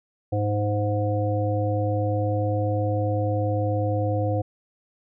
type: harmonic tone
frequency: 103.83 Hz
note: G#2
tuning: in tune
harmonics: 1 / 3 / 5 / 7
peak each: -23 / -30 / -27 / -31 dBFS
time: 0.32-4.42 s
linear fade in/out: 10 ms
effects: none